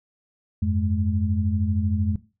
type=tone cluster; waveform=sine; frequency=88.5 / 101.4 / 211.7 Hz; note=F2 / G#2 / G#3; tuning=+23 / -41 / +33 cents; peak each=-22 / -28 / -25 dBFS; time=0.62-2.16 s; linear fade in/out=5 ms; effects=noise-tail reverb RT60 0.3 s tail -17 dB re dry